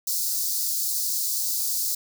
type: high-pass noise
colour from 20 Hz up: white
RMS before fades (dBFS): -26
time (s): 0.07-1.95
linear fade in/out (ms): 5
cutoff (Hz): 4300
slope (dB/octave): 48
effects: none